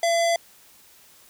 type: tone with low-pass filter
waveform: square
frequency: 676 Hz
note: E5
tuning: 43 cents sharp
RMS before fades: -21 dBFS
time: 0.03-0.36 s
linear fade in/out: 2 ms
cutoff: 7700 Hz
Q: 1.4
effects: white hiss -53 dBFS RMS until 1.29 s